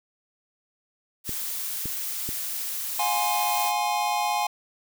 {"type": "noise", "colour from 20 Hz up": "blue", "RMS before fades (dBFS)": -31, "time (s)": [1.24, 3.73], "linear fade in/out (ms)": 50}
{"type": "clicks", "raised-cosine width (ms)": 3, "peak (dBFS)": -21, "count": 3, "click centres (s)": [1.293, 1.857, 2.29]}
{"type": "chord", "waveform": "square", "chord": "F minor", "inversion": "none", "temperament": "equal with one note detuned", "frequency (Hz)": [714, 830.6, 1046.5], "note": ["F5", "Ab5", "C6"], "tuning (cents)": [38, 0, 0], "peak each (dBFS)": [-30, -26, -31], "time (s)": [2.99, 4.47], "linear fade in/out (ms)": 5}
{"effects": []}